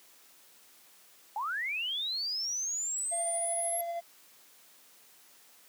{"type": "linear sweep", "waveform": "sine", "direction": "up", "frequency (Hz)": [795, 11350], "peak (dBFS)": -31, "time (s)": [1.36, 3.81], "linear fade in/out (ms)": 2}
{"type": "tone with tremolo", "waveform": "triangle", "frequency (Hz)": 683, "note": "F5", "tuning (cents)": -39, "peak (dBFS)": -30, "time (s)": [3.11, 4.01], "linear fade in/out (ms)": 20, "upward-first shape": "sine", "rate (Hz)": 13, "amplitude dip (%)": 30}
{"effects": ["white hiss -59 dBFS RMS until 5.68 s", "high-pass 200 Hz 12 dB/octave"]}